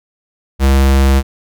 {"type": "tone", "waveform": "square", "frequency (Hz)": 67.6, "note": "C#2", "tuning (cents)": -43, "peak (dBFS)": -8, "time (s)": [0.59, 1.23], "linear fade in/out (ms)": 50, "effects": []}